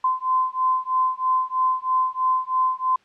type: beating tone pair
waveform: sine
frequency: 1029 / 1032.1 Hz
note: C6 / C6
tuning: -29 / -24 cents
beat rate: 3.1 Hz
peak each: -22 dBFS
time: 0.04-2.96 s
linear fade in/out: 5 ms
effects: white hiss -58 dBFS RMS until 3.04 s + low-pass 3000 Hz 12 dB/octave